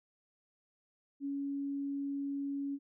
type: tone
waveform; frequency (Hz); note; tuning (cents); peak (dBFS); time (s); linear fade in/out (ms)
sine; 279.8; C#4; +16; -34; 1.2-2.79; 50
effects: none